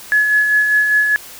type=tone with tremolo; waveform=sine; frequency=1700 Hz; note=G#6; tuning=40 cents sharp; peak=-9 dBFS; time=0.12-1.16 s; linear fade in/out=0 ms; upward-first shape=sine; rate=5 Hz; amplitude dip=40%; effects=white hiss -36 dBFS RMS until 1.39 s